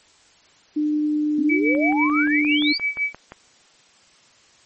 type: tone with pitch glide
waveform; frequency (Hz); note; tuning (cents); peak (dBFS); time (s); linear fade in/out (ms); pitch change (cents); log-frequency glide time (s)
sine; 300.9 to 297.1; D4 to D4; +42 to +20; -18; 0.76-2.73; 10; -22; 1.11-2.62
type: exponential sweep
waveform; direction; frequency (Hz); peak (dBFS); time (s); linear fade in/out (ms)
sine; up; 247.3 to 4790; -22; 1.38-2.78; 5
type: tone with tremolo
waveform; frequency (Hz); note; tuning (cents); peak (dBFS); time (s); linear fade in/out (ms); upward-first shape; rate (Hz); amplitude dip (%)
sine; 2289; D7; -45; -18; 1.49-3.13; 10; sine; 6; 90
type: click train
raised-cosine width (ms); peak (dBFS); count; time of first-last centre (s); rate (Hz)
0.5; -21; 10; 1.75-3.321; 5.73
effects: white hiss -54 dBFS RMS until 4.65 s + MP3 32 kbps